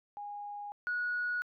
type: tone pair in turn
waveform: sine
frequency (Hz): 821 / 1458.6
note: G#5 / F#6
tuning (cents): -20 / -25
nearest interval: minor seventh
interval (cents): 995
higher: second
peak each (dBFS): -39 / -30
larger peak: second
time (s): 0.17-0.72 / 0.87-1.42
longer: neither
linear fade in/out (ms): 0
effects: tanh soft clip ceiling -26 dBFS